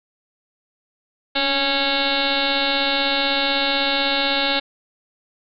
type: tone with frequency modulation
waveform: sine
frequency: 2200 Hz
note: C#7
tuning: 14 cents flat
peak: -17 dBFS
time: 1.35-4.6 s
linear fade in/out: 10 ms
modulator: 274 Hz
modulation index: 7.2
effects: none